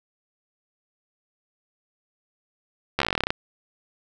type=slowing click train; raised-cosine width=0.3 ms; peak=-6 dBFS; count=15; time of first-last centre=2.99-3.305 s; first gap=13 ms; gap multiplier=1.08; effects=none